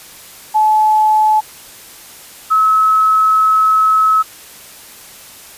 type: tone pair in turn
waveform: sine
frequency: 861 / 1290 Hz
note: A5 / E6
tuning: -38 / -38 cents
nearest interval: perfect fifth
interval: 700 cents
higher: second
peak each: -8 dBFS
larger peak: neither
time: 0.54-1.41 / 2.5-4.23 s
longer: second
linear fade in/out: 20 ms
effects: white hiss -37 dBFS RMS until 5.57 s + resampled to 32000 Hz